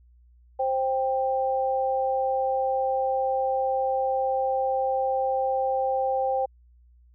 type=tone pair together; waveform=sine; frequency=526 / 788.1 Hz; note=C5 / G5; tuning=+9 / +9 cents; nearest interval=perfect fifth; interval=700 cents; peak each=-25 dBFS; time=0.59-6.46 s; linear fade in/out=10 ms; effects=added 60 Hz sine -53 dBFS peak until 7.14 s